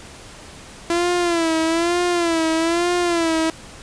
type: tone with vibrato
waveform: sawtooth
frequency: 337.2 Hz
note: E4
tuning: 39 cents sharp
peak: -13 dBFS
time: 0.9-3.5 s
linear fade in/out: 2 ms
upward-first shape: sine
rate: 1.1 Hz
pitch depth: 83 cents each way
effects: pink hiss -40 dBFS RMS until 3.82 s + resampled to 22050 Hz